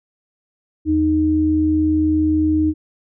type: tone pair together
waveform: sine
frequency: 81.9 / 309.2 Hz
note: E2 / D#4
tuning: -11 / -11 cents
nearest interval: octave + major seventh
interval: 2300 cents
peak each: -22 / -14 dBFS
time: 0.85-2.74 s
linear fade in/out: 50 ms
effects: none